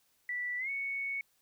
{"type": "tone with pitch glide", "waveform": "sine", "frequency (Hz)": [1965, 2218], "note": ["B6", "C#7"], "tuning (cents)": [-9, 0], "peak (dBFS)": -33, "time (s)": [0.29, 1.21], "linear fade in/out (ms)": 2, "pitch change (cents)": 209, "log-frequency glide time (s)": [0.58, 0.7], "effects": ["white hiss -72 dBFS RMS until 1.41 s"]}